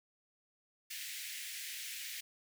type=high-pass noise; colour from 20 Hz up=pink; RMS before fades=-44 dBFS; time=0.9-2.21 s; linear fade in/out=10 ms; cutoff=1800 Hz; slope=48 dB/octave; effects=none